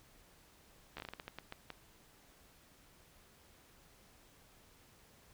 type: slowing click train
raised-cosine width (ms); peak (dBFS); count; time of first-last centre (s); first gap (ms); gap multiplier
0.3; -28; 12; 0.97-1.703; 13; 1.3
effects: pink hiss -64 dBFS RMS until 5.33 s